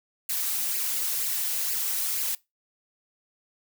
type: noise with flanger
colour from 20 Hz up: blue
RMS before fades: -28 dBFS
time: 0.29-2.35 s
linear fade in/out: 5 ms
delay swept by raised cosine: 0.41 to 4.71 ms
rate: 2.1 Hz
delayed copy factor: +0.6
effects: noise-tail reverb RT60 0.2 s tail -21 dB re dry